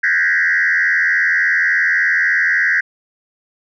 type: tone with frequency modulation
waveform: sine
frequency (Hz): 1760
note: A6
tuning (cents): 0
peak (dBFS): -11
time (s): 0.03-2.81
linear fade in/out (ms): 10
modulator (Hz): 83.5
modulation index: 2.8
effects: tanh soft clip ceiling -7 dBFS